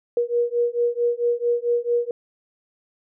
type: beating tone pair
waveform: sine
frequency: 475.2 / 479.7 Hz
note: A#4 / A#4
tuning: +33 / +50 cents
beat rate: 4.5 Hz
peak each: -22 dBFS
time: 0.17-2.11 s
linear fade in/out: 2 ms
effects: none